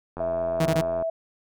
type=click train; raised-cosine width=1 ms; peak=-20 dBFS; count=74; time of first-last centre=0.17-1.024 s; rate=85.5 Hz
type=tone; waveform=sine; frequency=655 Hz; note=E5; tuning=11 cents flat; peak=-24 dBFS; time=0.2-1.1 s; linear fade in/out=5 ms
type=tone bursts; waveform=sawtooth; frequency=160.1 Hz; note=D#3; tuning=50 cents sharp; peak=-17 dBFS; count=3; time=0.6-0.812 s; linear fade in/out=5 ms; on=56 ms; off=22 ms
effects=none